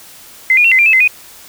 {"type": "tone with pitch steps", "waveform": "sine", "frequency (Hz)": [2063, 2437, 2722, 2051, 2379, 2607, 2059, 2477], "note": ["C7", "D#7", "F7", "C7", "D7", "E7", "C7", "D#7"], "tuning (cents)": [-25, -37, -45, -35, 22, -20, -28, -8], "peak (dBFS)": -6, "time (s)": [0.5, 1.076], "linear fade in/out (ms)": 2, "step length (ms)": 72, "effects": ["white hiss -38 dBFS RMS until 1.48 s"]}